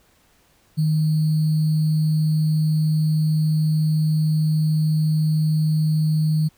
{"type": "tone with sample-and-hold", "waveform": "sine", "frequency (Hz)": 155.6, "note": "D#3", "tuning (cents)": 0, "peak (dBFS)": -16, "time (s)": [0.77, 6.49], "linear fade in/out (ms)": 20, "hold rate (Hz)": 4410, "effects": ["pink hiss -59 dBFS RMS until 6.57 s"]}